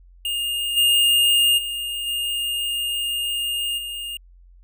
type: tone with level steps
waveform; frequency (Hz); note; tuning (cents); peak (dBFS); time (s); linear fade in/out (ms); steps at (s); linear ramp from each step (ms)
square; 2829; F7; +22; -23 / -15 / -26 / -23 / -29; 0.25-4.17; 2; 0.76 / 1.57 / 2.06 / 3.77; 20
effects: added 44 Hz sine -46 dBFS peak until 4.63 s